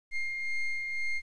triangle ring-modulated tone, 1061 Hz, C6, 24 cents sharp, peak -24 dBFS, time 0.11-1.22 s, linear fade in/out 50 ms, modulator 1060 Hz, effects resampled to 22050 Hz + 11-bit

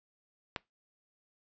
click, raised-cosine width 0.3 ms, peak -17 dBFS, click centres 0.562 s, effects noise-tail reverb RT60 0.2 s tail -23 dB re dry + resampled to 16000 Hz

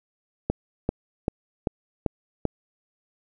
click train, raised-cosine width 2 ms, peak -9 dBFS, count 6, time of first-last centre 0.5-2.453 s, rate 2.56 Hz, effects none

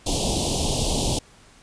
pink band-stop noise, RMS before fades -23 dBFS, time 0.06-1.19 s, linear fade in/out 5 ms, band 880 to 2900 Hz, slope 48 dB/octave, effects pink hiss -52 dBFS RMS until 1.62 s + resampled to 22050 Hz

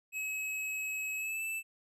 square tone with pitch glide, 2565 to 2642 Hz, E7 to E7, -48 to +3 cents, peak -35 dBFS, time 0.12-1.63 s, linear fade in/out 50 ms, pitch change +51 cents, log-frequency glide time 1.16-1.42 s, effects none

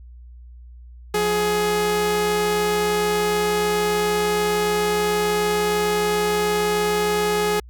sawtooth tone pair together, 176.3 / 419.3 Hz, F3 / G#4, +17 / +17 cents, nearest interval octave + minor third, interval 1500 cents, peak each -24 / -15 dBFS, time 1.14-7.6 s, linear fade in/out 5 ms, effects added 60 Hz sine -39 dBFS peak until 7.69 s

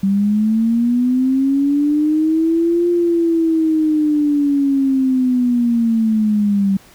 sine linear two-way sweep, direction up then down, 193.1 to 349.2 to 193.1 Hz, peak -12 dBFS, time 0.03-6.77 s, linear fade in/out 5 ms, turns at 2.89 s, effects pink hiss -46 dBFS RMS until 6.94 s

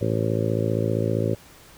harmonic tone, 55.2 Hz, A1, 6 cents sharp, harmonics 2 / 3 / 4 / 5 / 6 / 7 / 8 / 9 / 10, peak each -25 / -29 / -31 / -32 / -31 / -29 / -34 / -30 / -31 dBFS, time 0.01-1.35 s, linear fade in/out 5 ms, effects pink hiss -49 dBFS RMS until 1.77 s

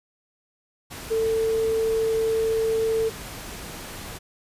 sine tone in noise, 446.5 Hz, A4, 25 cents sharp, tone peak -20 dBFS, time 1.1-3.1 s, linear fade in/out 20 ms, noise pink, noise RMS -37 dBFS, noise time 0.9-4.19 s, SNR +14 dB, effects resampled to 32000 Hz

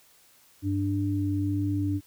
sine tone pair together, 98.6 / 294.2 Hz, G2 / D4, +11 / +3 cents, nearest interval octave + perfect fifth, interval 1892 cents, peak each -27 dBFS, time 0.62-2.01 s, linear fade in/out 50 ms, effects white hiss -59 dBFS RMS until 2.06 s

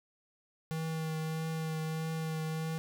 square tone with vibrato, 159.5 Hz, D#3, 43 cents sharp, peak -34 dBFS, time 0.71-2.78 s, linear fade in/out 0 ms, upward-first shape triangle, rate 1.6 Hz, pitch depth 18 cents each way, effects none

